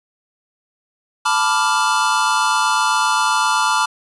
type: chord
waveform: square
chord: B half-diminished seventh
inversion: third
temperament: equal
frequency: 880 / 987.8 / 1174.7 / 1396.9 Hz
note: A5 / B5 / D6 / F6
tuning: 0 / 0 / 0 / 0 cents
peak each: -21 dBFS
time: 1.25-3.86 s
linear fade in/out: 10 ms
effects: resampled to 24000 Hz + 8-bit